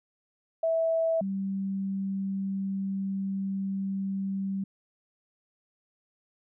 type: tone pair in turn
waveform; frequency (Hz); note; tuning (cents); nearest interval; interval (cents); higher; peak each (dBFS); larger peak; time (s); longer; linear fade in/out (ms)
sine; 654 / 194.44; E5 / G3; -14 / -14; octave + major sixth; 2100; first; -23 / -28; first; 0.63-1.21 / 1.21-4.64; second; 5
effects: none